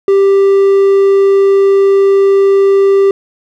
triangle tone, 393.3 Hz, G4, 6 cents sharp, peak -3 dBFS, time 0.08-3.11 s, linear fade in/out 2 ms, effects none

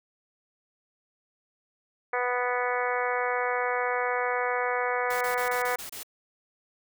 harmonic tone, 246.9 Hz, B3, in tune, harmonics 2 / 3 / 4 / 5 / 6 / 7 / 8 / 9, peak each -30 / -32 / -33 / -34 / -35 / -35 / -36 / -37 dBFS, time 2.13-5.76 s, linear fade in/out 5 ms
white noise bursts, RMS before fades -39 dBFS, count 7, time 5.1-6.032 s, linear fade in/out 5 ms, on 110 ms, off 27 ms
effects none

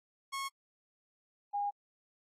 sawtooth / sine tone pair in turn, 1093 / 814.3 Hz, C#6 / G#5, -25 / -34 cents, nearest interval perfect fourth, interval 509 cents, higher first, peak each -32 / -31 dBFS, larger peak second, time 0.32-0.49 / 1.53-1.71 s, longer second, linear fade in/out 20 ms, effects AAC 32 kbps

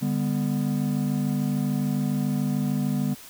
triangle chord, G major, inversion second, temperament equal with one note detuned, 146.83 / 200 / 246.9 Hz, D3 / G3 / B3, 0 / +35 / 0 cents, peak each -25 dBFS, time 0.01-3.15 s, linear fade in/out 20 ms, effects white hiss -45 dBFS RMS until 3.29 s

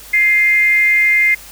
sine tone with frequency modulation, 2096 Hz, C7, 2 cents sharp, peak -9 dBFS, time 0.13-1.35 s, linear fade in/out 10 ms, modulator 393 Hz, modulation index 0.29, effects added 50 Hz sine -44 dBFS peak until 1.51 s + white hiss -37 dBFS RMS until 1.51 s

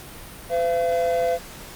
triangle tone pair together, 508.7 / 681 Hz, C5 / F5, -49 / -44 cents, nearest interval perfect fourth, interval 505 cents, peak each -20 dBFS, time 0.49-1.39 s, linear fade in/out 50 ms, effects pink hiss -40 dBFS RMS until 1.75 s + Opus 48 kbps

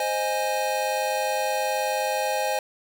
square chord, Ab major, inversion first, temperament equal with one note detuned, 523.3 / 622.3 / 826.3 Hz, C5 / Eb5 / Ab5, 0 / 0 / -9 cents, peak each -29 / -30 / -27 dBFS, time 0-2.59 s, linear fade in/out 2 ms, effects none

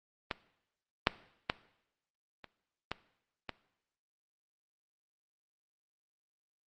clicks, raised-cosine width 0.3 ms, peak -16 / -6 / -12 / -30 / -17 / -21 dBFS, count 6, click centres 0.312 / 1.071 / 1.499 / 2.443 / 2.916 / 3.493 s, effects noise-tail reverb RT60 0.8 s tail -18 dB re dry + Opus 32 kbps

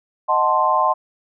sine chord, D# diminished seventh, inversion none, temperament equal, 622.3 / 740 / 880 / 1046.5 Hz, D#5 / F#5 / A5 / C6, 0 / 0 / 0 / 0 cents, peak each -22 / -22 / -20 / -17 dBFS, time 0.28-0.94 s, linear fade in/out 20 ms, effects none

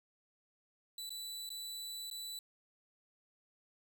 sawtooth tone with dropouts, 3968 Hz, B7, 7 cents sharp, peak -39 dBFS, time 0.98-2.39 s, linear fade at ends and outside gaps 2 ms, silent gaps 1.094-1.104 / 1.492-1.502 / 2.101-2.111 s, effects none

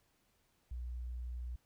sine tone, 60.8 Hz, B1, 26 cents flat, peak -39 dBFS, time 0.71-1.56 s, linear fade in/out 5 ms, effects pink hiss -75 dBFS RMS until 1.65 s

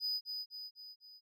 triangle tone with echo, 4978 Hz, D#8, in tune, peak -32 dBFS, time 0-0.21 s, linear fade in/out 50 ms, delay 250 ms, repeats 4, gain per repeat -5 dB, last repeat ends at 1.21 s, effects none

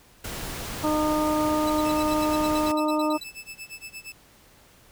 pink noise, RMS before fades -34 dBFS, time 0.24-2.72 s, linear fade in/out 5 ms
harmonic tone, 305.5 Hz, D#4, 32 cents flat, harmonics 1 / 2 / 3 / 4, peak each -24 / -27 / -29 / -30 dBFS, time 0.83-3.18 s, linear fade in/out 20 ms
40% pulse tone bursts, 3969 Hz, B7, 8 cents sharp, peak -33 dBFS, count 15, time 1.67-3.239 s, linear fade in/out 5 ms, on 29 ms, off 81 ms
sawtooth tone with tremolo, 2625 Hz, E7, 8 cents flat, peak -32 dBFS, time 1.85-4.12 s, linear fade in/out 0 ms, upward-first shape sine, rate 8.6 Hz, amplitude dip 95%
effects pink hiss -55 dBFS RMS until 4.91 s

